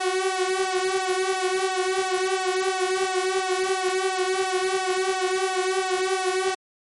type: tone with flanger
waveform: sawtooth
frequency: 374.9 Hz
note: F#4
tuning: 23 cents sharp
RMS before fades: -24 dBFS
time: 0-6.55 s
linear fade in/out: 10 ms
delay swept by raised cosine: 1.1 to 4.9 ms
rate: 2.9 Hz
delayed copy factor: +0.75
effects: MP3 48 kbps

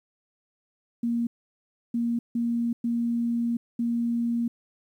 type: tone bursts at uneven times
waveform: sine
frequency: 235 Hz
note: A#3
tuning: 14 cents sharp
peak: -23 dBFS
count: 5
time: 1.03-1.27 / 1.94-2.19 / 2.35-2.73 / 2.84-3.57 / 3.79-4.48 s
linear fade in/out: 5 ms
effects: 10-bit

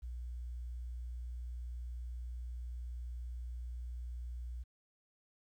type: tone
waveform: sine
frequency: 60.4 Hz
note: B1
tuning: 38 cents flat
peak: -39 dBFS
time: 0.02-4.64 s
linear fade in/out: 20 ms
effects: tanh soft clip ceiling -36 dBFS + 12-bit

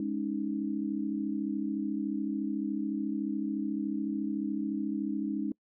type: chord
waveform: sine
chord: Ab suspended fourth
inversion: none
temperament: equal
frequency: 207.7 / 277.2 / 311.1 Hz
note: Ab3 / Db4 / Eb4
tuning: 0 / 0 / 0 cents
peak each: -34 dBFS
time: 0-5.52 s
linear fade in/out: 2 ms
effects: noise-tail reverb RT60 0.1 s tail -25 dB re dry

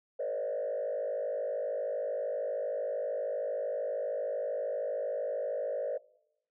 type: tone with frequency modulation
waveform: sine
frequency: 554.4 Hz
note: C#5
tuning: in tune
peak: -30 dBFS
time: 0.19-5.98 s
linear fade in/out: 10 ms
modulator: 52.9 Hz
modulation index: 1.4
effects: noise-tail reverb RT60 0.8 s tail -22 dB re dry + tanh soft clip ceiling -27 dBFS

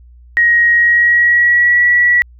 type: tone with pitch glide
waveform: sine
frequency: 1887 to 1940.1 Hz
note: A#6 to B6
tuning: +21 to -31 cents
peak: -7 dBFS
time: 0.37-2.22 s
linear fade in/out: 0 ms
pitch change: +48 cents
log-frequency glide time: 0.74-1.85 s
effects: added 60 Hz sine -38 dBFS peak until 2.39 s

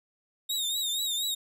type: tone with vibrato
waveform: sawtooth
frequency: 3729 Hz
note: A#7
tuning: in tune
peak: -25 dBFS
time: 0.49-1.35 s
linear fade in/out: 10 ms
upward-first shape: triangle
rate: 4.2 Hz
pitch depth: 97 cents each way
effects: none

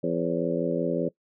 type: harmonic tone with a mistuned harmonic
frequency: 85 Hz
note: F2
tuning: 46 cents flat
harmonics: 2 / 3 / 4 / 5 / 6 / 7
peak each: -31 / -31 / -31 / -31 / -31 / -31 dBFS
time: 0.03-1.09 s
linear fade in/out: 10 ms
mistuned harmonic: 7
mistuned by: -78 cents
effects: noise-tail reverb RT60 0.1 s tail -20 dB re dry

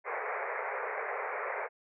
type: band-pass noise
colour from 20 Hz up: pink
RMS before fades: -36 dBFS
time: 0.04-1.69 s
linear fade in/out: 50 ms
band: 410 to 2300 Hz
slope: 96 dB/octave
effects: none

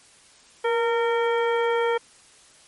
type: harmonic tone with a mistuned harmonic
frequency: 458.7 Hz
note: A#4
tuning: 28 cents flat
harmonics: 1 / 2 / 3 / 4 / 5 / 7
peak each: -21 / -27 / -31 / -33 / -35 / -38 dBFS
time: 0.64-1.98 s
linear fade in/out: 10 ms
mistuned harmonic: 1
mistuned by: +43 cents
effects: white hiss -53 dBFS RMS until 2.67 s + MP3 48 kbps

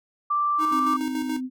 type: tone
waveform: sine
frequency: 1174.7 Hz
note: D6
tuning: in tune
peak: -20 dBFS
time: 0.3-0.97 s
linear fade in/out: 10 ms
type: tone with tremolo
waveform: square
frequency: 311.1 Hz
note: D#4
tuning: in tune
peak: -27 dBFS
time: 0.58-1.41 s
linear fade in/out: 50 ms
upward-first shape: square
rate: 7 Hz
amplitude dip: 50%
type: tone with pitch glide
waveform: sine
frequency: 261.6 to 256.7 Hz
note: C4 to C4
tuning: 0 to -33 cents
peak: -27 dBFS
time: 0.7-1.5 s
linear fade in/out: 50 ms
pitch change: -33 cents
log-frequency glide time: 0.94-1.32 s
effects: none

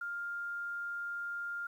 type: tone with quantisation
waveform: sine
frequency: 1402 Hz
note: F6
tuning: 6 cents sharp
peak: -36 dBFS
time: 0.01-1.67 s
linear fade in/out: 5 ms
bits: 11
effects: none

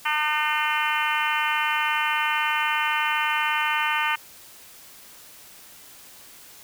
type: harmonic tone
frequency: 302.7 Hz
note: D#4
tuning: 48 cents flat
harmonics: 3 / 4 / 5 / 6 / 7 / 8 / 9 / 10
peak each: -27 / -28 / -29 / -30 / -30 / -31 / -32 / -32 dBFS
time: 0.05-4.16 s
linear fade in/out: 10 ms
effects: white hiss -47 dBFS RMS until 6.63 s

